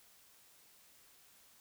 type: silence
effects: white hiss -64 dBFS RMS until 1.6 s